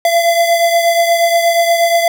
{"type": "beating tone pair", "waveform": "square", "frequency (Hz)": [678, 686.4], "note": ["E5", "F5"], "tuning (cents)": [49, -30], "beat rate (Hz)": 8.4, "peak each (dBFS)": [-11, -18], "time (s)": [0.05, 2.08], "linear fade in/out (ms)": 2, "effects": []}